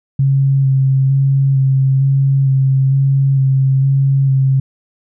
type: tone with vibrato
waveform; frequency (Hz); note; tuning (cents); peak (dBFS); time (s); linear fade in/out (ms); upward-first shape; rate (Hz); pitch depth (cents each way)
sine; 135.3; C#3; -42; -9; 0.19-4.6; 5; square; 1.1; 16
effects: none